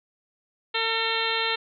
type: harmonic tone with a mistuned harmonic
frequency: 452.2 Hz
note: A4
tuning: 47 cents sharp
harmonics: 1 / 2 / 3 / 4 / 5 / 6 / 7 / 8 / 9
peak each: -32 / -32 / -32 / -32 / -32 / -32 / -32 / -32 / -32 dBFS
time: 0.74-1.56 s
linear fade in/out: 10 ms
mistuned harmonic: 5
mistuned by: -33 cents
effects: none